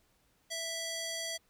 square tone with band-pass filter, 659.3 Hz, E5, in tune, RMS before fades -38 dBFS, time 0.5-1.38 s, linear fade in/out 20 ms, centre 5700 Hz, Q 0.97, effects pink hiss -71 dBFS RMS until 1.49 s

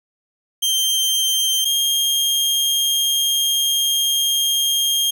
sawtooth tone pair in turn, 3148 / 3222 Hz, G7 / G7, +7 / +47 cents, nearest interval unison, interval 40 cents, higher second, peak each -13 dBFS, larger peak neither, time 0.62-1.65 / 1.65-5.11 s, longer second, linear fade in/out 10 ms, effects none

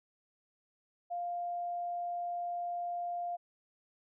sine tone, 700 Hz, F5, 4 cents sharp, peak -34 dBFS, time 1.1-3.37 s, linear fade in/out 20 ms, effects none

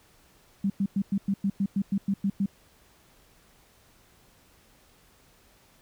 sine tone bursts, 197.4 Hz, G3, 12 cents sharp, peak -22 dBFS, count 12, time 0.64-2.46 s, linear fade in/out 5 ms, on 60 ms, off 100 ms, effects pink hiss -60 dBFS RMS until 5.81 s

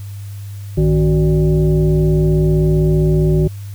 sine tone with frequency modulation, 155.56 Hz, D#3, in tune, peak -10 dBFS, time 0.77-3.48 s, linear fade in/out 10 ms, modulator 216 Hz, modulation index 1, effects added 100 Hz sine -26 dBFS peak until 3.74 s + white hiss -45 dBFS RMS until 3.74 s

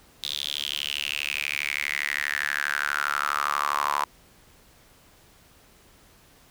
sawtooth tone with high-pass filter sweep, 72.4 Hz, D2, 24 cents flat, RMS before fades -28 dBFS, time 0.23-4.04 s, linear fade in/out 0 ms, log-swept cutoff 3700 to 1000 Hz, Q 6.9, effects pink hiss -56 dBFS RMS until 6.5 s

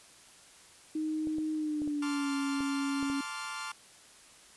sine tone with pitch glide, 311.1 to 277.2 Hz, D#4 to C#4, 0 to 0 cents, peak -30 dBFS, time 0.95-3.21 s, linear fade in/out 5 ms, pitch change -200 cents, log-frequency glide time 1.53-2.34 s
clicks, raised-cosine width 2 ms, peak -31 dBFS, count 7, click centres 1.272 / 1.384 / 1.819 / 1.876 / 2.606 / 3.028 / 3.1 s
sawtooth chord, D minor seventh, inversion second, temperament equal with one note detuned, 880 / 1046.5 / 1163.2 / 1396.9 Hz, A5 / C6 / D6 / F6, 0 / 0 / -17 / 0 cents, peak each -41 / -40 / -39 / -37 dBFS, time 2.02-3.72 s, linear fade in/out 5 ms
effects white hiss -56 dBFS RMS until 4.56 s + resampled to 24000 Hz

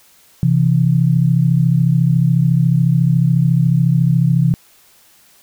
sine tone pair together, 131.4 / 165.42 Hz, C3 / E3, +8 / +6 cents, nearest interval major third, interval 398 cents, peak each -13 dBFS, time 0.43-4.54 s, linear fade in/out 0 ms, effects white hiss -50 dBFS RMS until 5.42 s

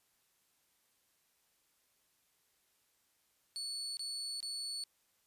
35% pulse tone bursts, 4435 Hz, C#8, in tune, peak -37 dBFS, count 3, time 3.56-4.838 s, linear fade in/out 0 ms, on 410 ms, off 24 ms, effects white hiss -75 dBFS RMS until 5.26 s + resampled to 32000 Hz

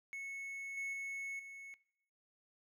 triangle tone with level steps, 2200 Hz, C#7, 14 cents flat, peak -40 / -36 / -38 / -46 dBFS, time 0.13-1.74 s, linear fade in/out 0 ms, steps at 0.77 / 0.93 / 1.39 s, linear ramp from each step 5 ms, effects noise-tail reverb RT60 0.7 s tail -20 dB re dry

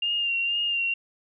sine tone with vibrato, 2794 Hz, F7, in tune, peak -23 dBFS, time 0.02-0.94 s, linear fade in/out 5 ms, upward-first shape sine, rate 2.1 Hz, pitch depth 33 cents each way, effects none

